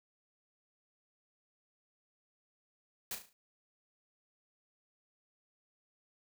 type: noise with echo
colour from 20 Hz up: white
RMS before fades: -39 dBFS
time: 3.11-3.15 s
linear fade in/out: 2 ms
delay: 36 ms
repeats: 5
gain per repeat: -7 dB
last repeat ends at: 3.33 s
effects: none